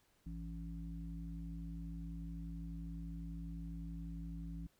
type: harmonic tone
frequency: 55.9 Hz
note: A1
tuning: 28 cents sharp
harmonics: 1 / 3 / 5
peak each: -45 / -46 / -53 dBFS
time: 0.26-4.67 s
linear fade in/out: 5 ms
effects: pink hiss -74 dBFS RMS until 4.79 s